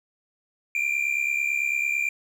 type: tone pair together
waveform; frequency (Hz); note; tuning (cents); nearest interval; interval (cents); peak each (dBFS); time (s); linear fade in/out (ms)
triangle; 2349 / 2418; D7 / D7; 0 / +50; minor second; 50; -24; 0.75-2.09; 2
effects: none